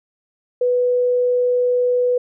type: tone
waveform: sine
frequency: 493.9 Hz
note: B4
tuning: in tune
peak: -14 dBFS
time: 0.61-2.18 s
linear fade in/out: 5 ms
effects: none